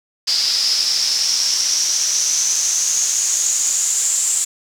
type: noise with band-pass filter sweep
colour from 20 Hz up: pink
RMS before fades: -18 dBFS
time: 0.27-4.45 s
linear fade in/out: 10 ms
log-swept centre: 4900 to 7500 Hz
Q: 8.8
effects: none